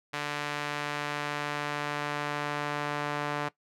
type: tone with band-pass filter sweep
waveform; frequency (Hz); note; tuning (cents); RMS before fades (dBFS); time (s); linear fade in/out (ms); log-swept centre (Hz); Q
sawtooth; 146.83; D3; 0; -33; 0.13-3.49; 10; 2100 to 1200; 0.73
effects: noise-tail reverb RT60 0.1 s tail -18 dB re dry